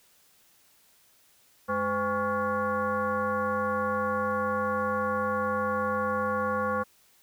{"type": "tone with frequency modulation", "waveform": "sine", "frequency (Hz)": 812, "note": "G#5", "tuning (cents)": -39, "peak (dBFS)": -25, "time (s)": [1.68, 6.84], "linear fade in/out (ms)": 20, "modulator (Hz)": 301, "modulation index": 2, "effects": ["white hiss -62 dBFS RMS until 7.22 s"]}